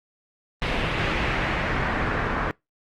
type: noise with low-pass filter sweep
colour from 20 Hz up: pink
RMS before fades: -25 dBFS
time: 0.62-2.51 s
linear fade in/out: 0 ms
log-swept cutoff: 2900 to 1500 Hz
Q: 1.7
effects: noise-tail reverb RT60 0.2 s tail -25 dB re dry + Opus 32 kbps